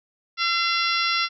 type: harmonic tone with a mistuned harmonic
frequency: 685 Hz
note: F5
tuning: 34 cents flat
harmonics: 2 / 3 / 4 / 5 / 6 / 7 / 8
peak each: -25 / -27 / -28 / -29 / -30 / -30 / -31 dBFS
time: 0.37-1.29 s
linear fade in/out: 50 ms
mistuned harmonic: 2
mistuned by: -19 cents
effects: none